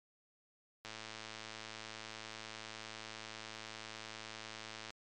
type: click train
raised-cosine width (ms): 0.2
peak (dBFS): -28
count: 447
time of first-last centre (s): 0.85-4.905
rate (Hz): 110
effects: MP3 64 kbps